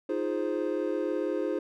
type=chord; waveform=triangle; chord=F minor seventh; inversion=third; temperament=equal; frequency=311.1 / 349.2 / 415.3 / 523.3 Hz; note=Eb4 / F4 / Ab4 / C5; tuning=0 / 0 / 0 / 0 cents; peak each=-31 dBFS; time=0.09-1.59 s; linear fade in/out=5 ms; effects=none